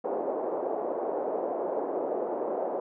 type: band-pass noise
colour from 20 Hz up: pink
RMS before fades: -31 dBFS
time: 0.04-2.8 s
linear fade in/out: 5 ms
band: 380 to 730 Hz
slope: 24 dB/octave
effects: none